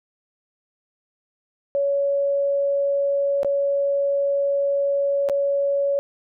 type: tone with dropouts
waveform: sine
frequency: 561 Hz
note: C#5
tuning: 21 cents sharp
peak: -18 dBFS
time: 1.75-5.99 s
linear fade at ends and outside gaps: 0 ms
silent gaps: 3.432-3.447 / 5.288-5.297 s
effects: none